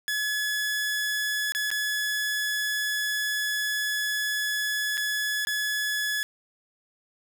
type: tone with dropouts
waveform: sawtooth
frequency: 1702 Hz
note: G#6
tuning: 42 cents sharp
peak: -22 dBFS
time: 0.08-6.23 s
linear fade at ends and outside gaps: 0 ms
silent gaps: 1.521-1.549 / 1.704-1.714 / 4.972-4.977 / 5.45-5.471 s
effects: none